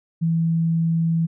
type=tone; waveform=sine; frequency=164.81 Hz; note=E3; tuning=in tune; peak=-17 dBFS; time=0.21-1.27 s; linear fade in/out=20 ms; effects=none